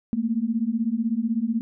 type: beating tone pair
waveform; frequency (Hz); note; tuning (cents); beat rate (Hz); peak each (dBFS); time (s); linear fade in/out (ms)
sine; 218.8 / 234.8; A3 / A#3; -9 / +13; 16; -25 / -24; 0.13-1.61; 0
effects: none